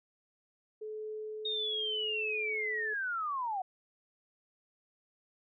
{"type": "tone with tremolo", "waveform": "sine", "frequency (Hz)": 430.5, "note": "A4", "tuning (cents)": -38, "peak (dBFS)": -37, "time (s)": [0.81, 2.94], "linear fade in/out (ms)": 10, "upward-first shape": "triangle", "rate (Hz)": 0.83, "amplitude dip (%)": 30}
{"type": "linear sweep", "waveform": "sine", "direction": "down", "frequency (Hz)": [3729, 725], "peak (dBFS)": -32, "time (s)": [1.45, 3.62], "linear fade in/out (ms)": 5}
{"effects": []}